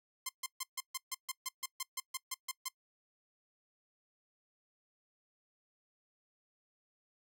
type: tone bursts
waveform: 5% pulse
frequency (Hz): 1049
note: C6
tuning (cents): +4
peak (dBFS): -24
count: 15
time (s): 0.26-2.685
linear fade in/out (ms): 5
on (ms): 31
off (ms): 140
effects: noise-tail reverb RT60 0.1 s tail -22 dB re dry